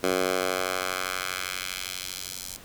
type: tone with high-pass filter sweep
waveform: 10% pulse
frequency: 92.5 Hz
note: F#2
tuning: in tune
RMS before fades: -30 dBFS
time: 0.03-2.57 s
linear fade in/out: 10 ms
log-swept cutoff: 350 to 6100 Hz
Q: 0.93
effects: pink hiss -48 dBFS RMS until 2.64 s